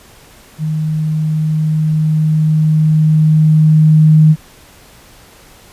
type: tone with level ramp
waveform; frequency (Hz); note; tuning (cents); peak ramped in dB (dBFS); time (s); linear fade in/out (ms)
sine; 155.56; D#3; 0; -14 to -3; 0.58-4.36; 50
effects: pink hiss -42 dBFS RMS until 5.72 s + resampled to 32000 Hz